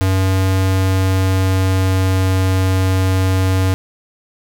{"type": "tone with pitch glide", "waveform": "square", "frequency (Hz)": [94.8, 94.15], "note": ["F#2", "F#2"], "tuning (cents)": [43, 31], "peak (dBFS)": -13, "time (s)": [0.01, 3.74], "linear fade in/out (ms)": 0, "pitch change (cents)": -12, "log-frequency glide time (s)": [0.64, 2.4], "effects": []}